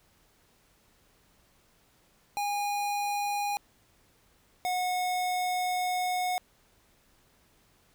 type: tone pair in turn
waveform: square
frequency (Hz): 818 / 728.8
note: G#5 / F#5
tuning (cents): -26 / -26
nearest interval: major second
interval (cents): 200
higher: first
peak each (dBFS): -29 / -28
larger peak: second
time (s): 2.37-3.57 / 4.65-6.38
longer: second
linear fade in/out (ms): 0
effects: pink hiss -65 dBFS RMS until 7.94 s